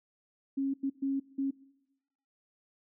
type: tone bursts at uneven times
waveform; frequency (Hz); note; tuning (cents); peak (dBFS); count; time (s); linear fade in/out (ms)
sine; 272.9; C#4; -27; -28; 4; 0.57-0.74 / 0.83-0.9 / 1.02-1.2 / 1.38-1.51; 10
effects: noise-tail reverb RT60 0.9 s tail -21 dB re dry